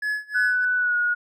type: tone with tremolo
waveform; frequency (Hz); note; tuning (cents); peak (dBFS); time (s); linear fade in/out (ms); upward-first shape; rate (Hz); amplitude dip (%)
triangle; 1700; G#6; +40; -20; 0.02-0.65; 5; sine; 3.1; 95
type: tone with pitch glide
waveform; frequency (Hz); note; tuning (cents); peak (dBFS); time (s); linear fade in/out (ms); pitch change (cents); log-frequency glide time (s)
sine; 1491 to 1446.9; F#6 to F#6; +13 to -39; -19; 0.34-1.15; 20; -52; 0.76-0.96
effects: none